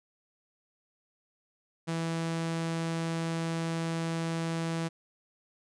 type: tone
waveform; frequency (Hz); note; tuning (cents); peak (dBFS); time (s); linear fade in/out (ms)
sawtooth; 164.81; E3; 0; -26; 1.87-4.89; 20
effects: resampled to 22050 Hz